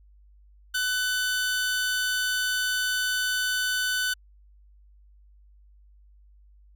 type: tone pair together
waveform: sawtooth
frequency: 1500 / 3565 Hz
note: F#6 / A7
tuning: +23 / +22 cents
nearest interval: octave + minor third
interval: 1499 cents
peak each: -21 / -33 dBFS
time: 0.74-4.14 s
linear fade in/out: 10 ms
effects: added 50 Hz sine -52 dBFS peak until 6.75 s